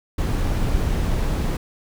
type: noise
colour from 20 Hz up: brown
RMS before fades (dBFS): -21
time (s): 0.18-1.57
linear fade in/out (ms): 5
effects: none